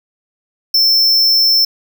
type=tone; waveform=square; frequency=5340 Hz; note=E8; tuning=22 cents sharp; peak=-9 dBFS; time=0.74-1.65 s; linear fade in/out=5 ms; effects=none